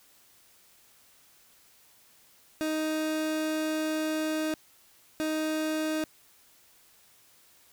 30% pulse tone bursts at uneven times, 311.9 Hz, D#4, 4 cents sharp, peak -25 dBFS, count 2, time 2.61-4.54 / 5.2-6.04 s, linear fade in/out 0 ms, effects white hiss -60 dBFS RMS until 7.72 s

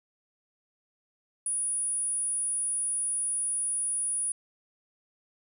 sine tone, 9740 Hz, D#9, 38 cents flat, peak -27 dBFS, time 1.46-4.32 s, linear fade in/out 2 ms, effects none

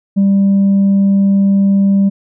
sine tone with tanh clipping, 197.1 Hz, G3, 10 cents sharp, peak -8 dBFS, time 0.16-2.1 s, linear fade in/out 20 ms, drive 1 dB, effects none

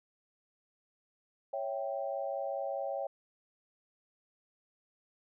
sine chord, C# diminished, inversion none, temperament equal, 554.4 / 659.3 / 784 Hz, C#5 / E5 / G5, 0 / 0 / 0 cents, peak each -36 / -39 / -39 dBFS, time 1.53-3.07 s, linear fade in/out 5 ms, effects none

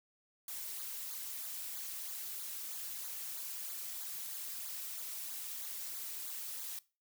blue noise with flanger, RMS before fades -43 dBFS, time 0.48-6.79 s, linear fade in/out 2 ms, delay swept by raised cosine 0.35 to 4.05 ms, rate 3.1 Hz, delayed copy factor -0.85, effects noise-tail reverb RT60 0.3 s tail -20 dB re dry

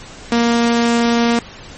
sawtooth tone, 234.7 Hz, A#3, 12 cents sharp, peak -8 dBFS, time 0.32-1.39 s, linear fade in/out 2 ms, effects pink hiss -36 dBFS RMS until 1.77 s + MP3 32 kbps

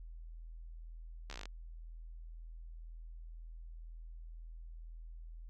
slowing click train, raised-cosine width 0.2 ms, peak -28 dBFS, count 10, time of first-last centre 1.3-1.456 s, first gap 13 ms, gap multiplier 1.07, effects added 41 Hz sine -46 dBFS peak until 5.49 s + AAC 48 kbps

